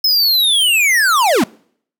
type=linear sweep; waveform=square; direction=down; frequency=5210 to 185 Hz; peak=-11 dBFS; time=0.04-1.44 s; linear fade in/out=5 ms; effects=noise-tail reverb RT60 0.6 s tail -25 dB re dry